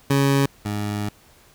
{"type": "tone pair in turn", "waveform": "20% pulse", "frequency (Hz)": [138.59, 103.83], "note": ["C#3", "G#2"], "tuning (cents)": [0, 0], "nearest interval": "perfect fourth", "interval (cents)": 500, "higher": "first", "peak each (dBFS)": [-11, -19], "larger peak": "first", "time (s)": [[0.1, 0.46], [0.65, 1.09]], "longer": "second", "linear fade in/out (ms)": 5, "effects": ["pink hiss -53 dBFS RMS until 1.54 s"]}